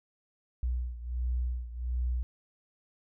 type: beating tone pair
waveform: sine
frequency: 60.9 / 62.3 Hz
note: B1 / B1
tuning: -24 / +16 cents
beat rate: 1.4 Hz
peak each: -31 / -35 dBFS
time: 0.63-2.23 s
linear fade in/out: 0 ms
effects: none